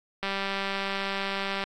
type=click train; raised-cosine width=0.3 ms; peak=-14 dBFS; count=277; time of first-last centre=0.23-1.638 s; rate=196 Hz; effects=AAC 64 kbps